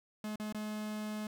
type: tone with dropouts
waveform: 45% pulse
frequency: 212.9 Hz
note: G#3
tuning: 43 cents sharp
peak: -37 dBFS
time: 0.24-1.27 s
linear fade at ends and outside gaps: 2 ms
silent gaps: 0.358-0.398 / 0.525-0.546 s
effects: none